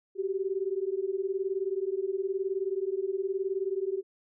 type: beating tone pair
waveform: sine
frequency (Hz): 376.2 / 395.2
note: F#4 / G4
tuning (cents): +29 / +14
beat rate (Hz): 19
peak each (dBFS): -31 / -31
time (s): 0.15-4.03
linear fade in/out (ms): 50
effects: none